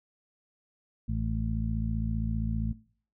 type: harmonic tone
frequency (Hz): 55.2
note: A1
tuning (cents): +6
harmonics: 1 / 2 / 3 / 4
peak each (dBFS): -31 / -32 / -38 / -35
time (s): 1.08-2.73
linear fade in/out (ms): 10
effects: noise-tail reverb RT60 0.5 s tail -20 dB re dry